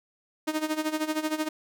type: tone with tremolo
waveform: sawtooth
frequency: 310 Hz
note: D#4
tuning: 6 cents flat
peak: -20 dBFS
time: 0.47-1.49 s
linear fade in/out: 10 ms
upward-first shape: sine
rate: 13 Hz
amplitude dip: 80%
effects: none